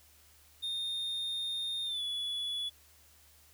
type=tone with pitch glide; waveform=triangle; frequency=3660 to 3415 Hz; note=A#7 to G#7; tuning=-32 to +48 cents; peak=-32 dBFS; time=0.62-2.7 s; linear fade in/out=20 ms; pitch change=-120 cents; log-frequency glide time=1.85-2.02 s; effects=added 75 Hz sine -65 dBFS peak until 3.53 s + white hiss -62 dBFS RMS until 3.53 s